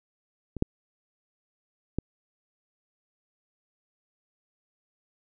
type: clicks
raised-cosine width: 3 ms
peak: -22 / -9 / -14 dBFS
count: 3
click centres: 0.567 / 0.624 / 1.986 s
effects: none